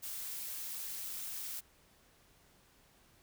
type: noise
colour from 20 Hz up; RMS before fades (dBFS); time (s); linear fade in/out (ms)
blue; -42; 0.02-1.61; 20
effects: pink hiss -66 dBFS RMS until 3.22 s